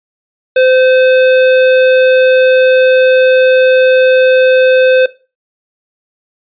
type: tone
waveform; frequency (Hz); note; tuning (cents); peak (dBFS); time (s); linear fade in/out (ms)
square; 515; C5; -28; -6; 0.56-5.06; 5
effects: noise-tail reverb RT60 0.3 s tail -17 dB re dry + resampled to 8000 Hz